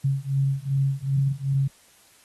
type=beating tone pair; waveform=sine; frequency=135.7 / 138.3 Hz; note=C#3 / C#3; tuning=-36 / -4 cents; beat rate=2.6 Hz; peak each=-24 dBFS; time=0.04-1.68 s; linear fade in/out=10 ms; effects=white hiss -56 dBFS RMS until 2.24 s + AAC 32 kbps